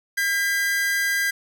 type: tone pair together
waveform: 45% pulse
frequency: 1612 / 1992.2 Hz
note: G6 / B6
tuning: +48 / +15 cents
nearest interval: major third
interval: 367 cents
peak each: -22 / -25 dBFS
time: 0.17-1.31 s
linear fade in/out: 10 ms
effects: none